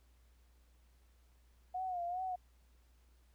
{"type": "tone with vibrato", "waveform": "sine", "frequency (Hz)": 721, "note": "F#5", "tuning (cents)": -45, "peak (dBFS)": -36, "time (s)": [1.74, 2.36], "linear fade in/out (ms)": 10, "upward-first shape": "sine", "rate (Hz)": 2.5, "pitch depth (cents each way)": 76, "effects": ["added 60 Hz sine -64 dBFS peak until 3.34 s", "pink hiss -75 dBFS RMS until 3.34 s"]}